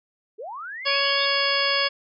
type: linear sweep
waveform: sine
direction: up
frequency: 380 to 3729 Hz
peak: -32 dBFS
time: 0.38-1.26 s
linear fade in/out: 20 ms
type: harmonic tone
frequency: 558 Hz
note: C#5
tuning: 11 cents sharp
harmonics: 1 / 2 / 3 / 4 / 5 / 6 / 8 / 9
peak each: -28 / -28 / -28 / -28 / -28 / -28 / -28 / -28 dBFS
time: 0.85-1.89 s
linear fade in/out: 20 ms
effects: none